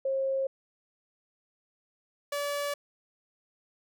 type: tone pair in turn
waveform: sine / sawtooth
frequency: 537 / 575 Hz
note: C5 / D5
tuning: +45 / -37 cents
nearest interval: minor second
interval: 118 cents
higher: second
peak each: -26 dBFS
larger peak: neither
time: 0.05-0.47 / 2.32-2.74 s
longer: neither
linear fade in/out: 5 ms
effects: none